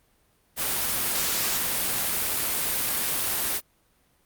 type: noise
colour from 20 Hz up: white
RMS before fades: -26 dBFS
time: 0.56-3.61 s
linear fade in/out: 50 ms
effects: pink hiss -65 dBFS RMS until 4.25 s + Opus 32 kbps